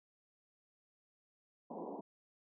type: band-pass noise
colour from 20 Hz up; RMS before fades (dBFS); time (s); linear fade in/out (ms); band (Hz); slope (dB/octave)
pink; -45; 1.7-2.01; 10; 180 to 1000; 96
effects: none